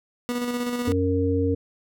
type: tone with tremolo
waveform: 30% pulse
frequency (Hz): 243.4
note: B3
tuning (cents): -25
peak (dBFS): -21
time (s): 0.29-0.92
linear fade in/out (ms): 0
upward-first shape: square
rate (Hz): 16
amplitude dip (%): 35
type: harmonic tone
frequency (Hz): 92.5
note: F#2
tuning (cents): 0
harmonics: 1 / 3 / 5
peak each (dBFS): -24 / -24 / -24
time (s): 0.87-1.55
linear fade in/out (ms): 10
effects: none